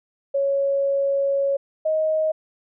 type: tone pair in turn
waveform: sine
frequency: 554.4 / 627.5 Hz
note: C#5 / D#5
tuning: 0 / +15 cents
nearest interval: major second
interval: 215 cents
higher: second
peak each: -18 dBFS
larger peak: neither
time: 0.34-1.57 / 1.85-2.32 s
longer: first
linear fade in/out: 10 ms
effects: none